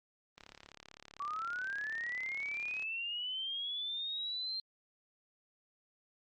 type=click train; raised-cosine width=0.2 ms; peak=-33 dBFS; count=88; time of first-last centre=0.38-2.824 s; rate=35.6 Hz
type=linear sweep; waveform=sine; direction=up; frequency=1127 to 4186 Hz; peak=-36 dBFS; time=1.2-4.6 s; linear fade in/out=2 ms
effects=Opus 32 kbps